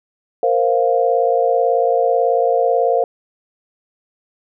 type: chord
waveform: sine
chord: Bb suspended second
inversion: none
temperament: just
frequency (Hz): 466.2 / 524.4 / 699.2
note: Bb4 / C5 / F5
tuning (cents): 0 / +4 / +2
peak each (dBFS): -17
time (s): 0.43-3.04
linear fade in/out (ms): 2
effects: none